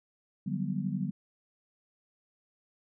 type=chord; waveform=sine; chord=G major seventh; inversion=second; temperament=just; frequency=147 / 183.75 / 196 / 245 Hz; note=D3 / F#3 / G3 / B3; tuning=+2 / -12 / 0 / -14 cents; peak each=-36 / -34 / -34 / -38 dBFS; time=0.46-1.11 s; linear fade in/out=10 ms; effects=none